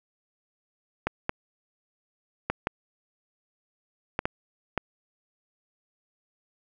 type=clicks; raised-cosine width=0.5 ms; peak=-10 dBFS; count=7; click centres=1.07 / 1.294 / 2.5 / 2.671 / 4.191 / 4.255 / 4.777 s; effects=none